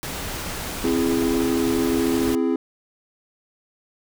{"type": "noise", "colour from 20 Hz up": "pink", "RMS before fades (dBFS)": -30, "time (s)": [0.03, 2.35], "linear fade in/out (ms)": 0}
{"type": "chord", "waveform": "triangle", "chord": "C augmented", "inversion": "none", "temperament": "equal with one note detuned", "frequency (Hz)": [261.6, 334, 415.3], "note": ["C4", "E4", "G#4"], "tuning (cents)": [0, 23, 0], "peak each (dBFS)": [-20, -21, -23], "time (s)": [0.84, 2.56], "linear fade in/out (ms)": 2}
{"effects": []}